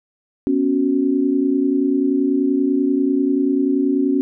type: chord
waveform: sine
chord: B suspended second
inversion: none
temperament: equal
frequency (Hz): 246.9 / 277.2 / 370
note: B3 / C#4 / F#4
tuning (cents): 0 / 0 / 0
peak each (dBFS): -22 / -16 / -22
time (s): 0.47-4.21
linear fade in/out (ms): 0
effects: none